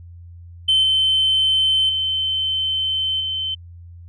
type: tone with level steps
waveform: sine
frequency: 3079 Hz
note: G7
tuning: 32 cents flat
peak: -11 / -13 / -18 / -21 dBFS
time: 0.68-3.55 s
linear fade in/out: 10 ms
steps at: 0.83 / 1.89 / 3.2 s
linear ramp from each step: 5 ms
effects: tanh soft clip ceiling -10 dBFS + added 86 Hz sine -37 dBFS peak until 4.08 s